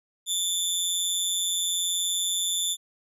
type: tone with amplitude modulation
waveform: 20% pulse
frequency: 3520 Hz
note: A7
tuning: in tune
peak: -16 dBFS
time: 0.26-2.77 s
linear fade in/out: 50 ms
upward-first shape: sine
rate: 181 Hz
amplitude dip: 60%
effects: none